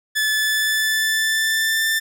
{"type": "tone with pitch glide", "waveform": "sawtooth", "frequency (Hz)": [1734, 1779.7], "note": ["A6", "A6"], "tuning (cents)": [-26, 19], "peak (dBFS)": -14, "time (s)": [0.15, 2], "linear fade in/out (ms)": 20, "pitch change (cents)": 45, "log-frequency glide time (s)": [0.32, 1.84], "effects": []}